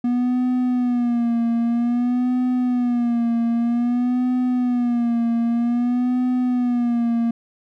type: tone with vibrato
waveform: triangle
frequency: 241.7 Hz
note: B3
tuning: 37 cents flat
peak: -15 dBFS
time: 0.04-7.31 s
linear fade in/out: 5 ms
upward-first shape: sine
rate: 0.52 Hz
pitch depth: 67 cents each way
effects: none